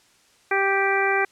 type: harmonic tone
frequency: 392 Hz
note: G4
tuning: in tune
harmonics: 1 / 2 / 3 / 4 / 5 / 6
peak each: -24 / -25 / -29 / -25 / -26 / -27 dBFS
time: 0.51-1.25 s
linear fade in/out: 5 ms
effects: white hiss -58 dBFS RMS until 1.31 s + low-pass 8000 Hz 12 dB/octave